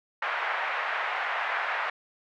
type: band-pass noise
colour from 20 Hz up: white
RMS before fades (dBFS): -30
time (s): 0.22-1.9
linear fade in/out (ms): 5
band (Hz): 660 to 2100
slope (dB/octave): 24
effects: none